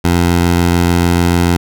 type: tone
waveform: 15% pulse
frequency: 86.8 Hz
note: F2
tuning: 10 cents flat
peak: -3 dBFS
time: 0.04-1.57 s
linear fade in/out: 10 ms
effects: none